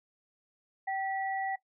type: tone pair together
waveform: sine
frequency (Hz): 773 / 1945.6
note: G5 / B6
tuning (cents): -24 / -26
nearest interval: octave + major third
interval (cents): 1598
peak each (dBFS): -31 / -38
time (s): 0.87-1.56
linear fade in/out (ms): 10
effects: noise-tail reverb RT60 0.1 s tail -17 dB re dry